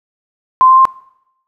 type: tone with pitch steps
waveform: sine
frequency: 1036 / 1045 / 1054.1 Hz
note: C6 / C6 / C6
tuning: -17 / -2 / +13 cents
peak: -4 dBFS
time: 0.61-0.853 s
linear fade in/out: 0 ms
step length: 81 ms
effects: noise-tail reverb RT60 0.8 s tail -22 dB re dry